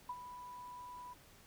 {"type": "tone with ADSR envelope", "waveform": "sine", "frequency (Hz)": 987.8, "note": "B5", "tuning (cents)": 0, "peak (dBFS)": -37, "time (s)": [0.09, 1.14], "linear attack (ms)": 6, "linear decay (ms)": 47, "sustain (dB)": -10, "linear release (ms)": 14, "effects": ["pink hiss -62 dBFS RMS until 1.46 s"]}